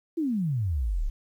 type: exponential sweep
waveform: sine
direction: down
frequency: 346.1 to 30.87 Hz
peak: -24 dBFS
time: 0.17-1.1 s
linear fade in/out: 10 ms
effects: 10-bit